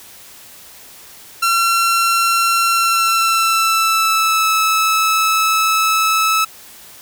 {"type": "tone with pitch glide", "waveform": "sawtooth", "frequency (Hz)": [1360, 1303.1], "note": ["F6", "E6"], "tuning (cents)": [-46, -20], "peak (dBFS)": -9, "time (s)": [1.42, 6.45], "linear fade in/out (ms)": 10, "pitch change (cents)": -74, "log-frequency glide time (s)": [2.72, 4.52], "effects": ["white hiss -40 dBFS RMS until 7.01 s"]}